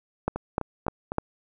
two click trains, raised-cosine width 1 ms, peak -10 / -16 dBFS, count 4 / 4, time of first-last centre 0.28-1.184 / 0.36-1.119 s, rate 3.32 / 3.95 Hz, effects none

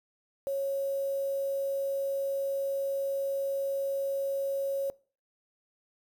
sine tone with quantisation, 550 Hz, C#5, 14 cents flat, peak -28 dBFS, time 0.47-4.9 s, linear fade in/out 0 ms, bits 8, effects noise-tail reverb RT60 0.4 s tail -22 dB re dry

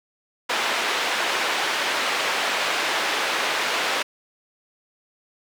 white band-pass noise, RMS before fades -24 dBFS, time 0.49-4.03 s, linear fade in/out 10 ms, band 430 to 2800 Hz, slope 12 dB/octave, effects none

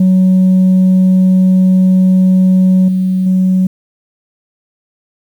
sine tone with level steps, 186.1 Hz, F#3, 10 cents sharp, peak -3 / -9 / -6 dBFS, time 0-3.67 s, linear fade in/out 5 ms, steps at 2.88 / 3.26 s, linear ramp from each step 5 ms, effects tanh soft clip ceiling -4 dBFS + 7-bit

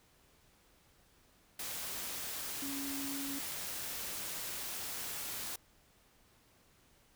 sine tone in noise, 277.2 Hz, C#4, in tune, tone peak -40 dBFS, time 2.62-3.39 s, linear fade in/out 5 ms, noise white, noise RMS -41 dBFS, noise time 1.59-5.56 s, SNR -2 dB, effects pink hiss -67 dBFS RMS until 7.15 s

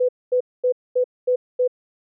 sine tone bursts, 500 Hz, B4, 21 cents sharp, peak -15 dBFS, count 6, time 0-1.678 s, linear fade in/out 10 ms, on 88 ms, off 230 ms, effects none

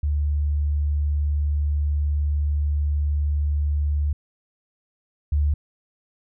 sine tone pair in turn, 73.42 / 73.42 Hz, D2 / D2, 0 / 0 cents, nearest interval unison, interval 0 cents, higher neither, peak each -19 / -17 dBFS, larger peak second, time 0.03-4.13 / 5.32-5.54 s, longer first, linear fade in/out 5 ms, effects none

